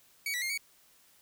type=tone with pitch steps; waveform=sawtooth; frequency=2256 / 1954 / 2121 / 2246 Hz; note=C#7 / B6 / C7 / C#7; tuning=+30 / -19 / +23 / +22 cents; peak=-28 dBFS; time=0.26-0.576 s; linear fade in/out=2 ms; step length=79 ms; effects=white hiss -63 dBFS RMS until 1.21 s